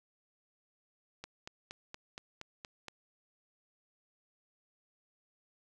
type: click train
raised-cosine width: 0.2 ms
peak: -26 dBFS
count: 8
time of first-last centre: 1.24-2.883 s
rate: 4.26 Hz
effects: none